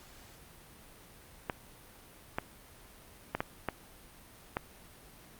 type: clicks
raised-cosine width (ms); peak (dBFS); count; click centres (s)
0.5; -16; 6; 1.498 / 2.385 / 3.35 / 3.405 / 3.687 / 4.569
effects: pink hiss -55 dBFS RMS until 5.39 s + Opus 48 kbps